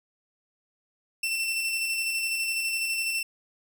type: tone with tremolo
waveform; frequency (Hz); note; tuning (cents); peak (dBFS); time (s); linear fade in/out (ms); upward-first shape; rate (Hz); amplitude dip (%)
sawtooth; 2688; E7; +33; -22; 1.23-3.23; 5; square; 12; 25
effects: none